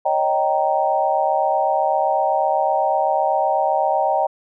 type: chord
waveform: sine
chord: Eb dominant seventh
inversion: third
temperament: equal with one note detuned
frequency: 554.4 / 622.3 / 778.1 / 932.3 Hz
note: Db5 / Eb5 / G5 / Bb5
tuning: 0 / 0 / -13 / 0 cents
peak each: -24 / -21 / -19 / -23 dBFS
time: 0.05-4.27 s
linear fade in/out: 10 ms
effects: none